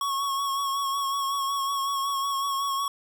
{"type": "tone with vibrato", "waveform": "square", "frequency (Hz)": 1104, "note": "C#6", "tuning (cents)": -7, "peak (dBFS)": -26, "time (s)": [0.01, 2.88], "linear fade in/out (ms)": 2, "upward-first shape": "sine", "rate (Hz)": 5.4, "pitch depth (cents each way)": 31, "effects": []}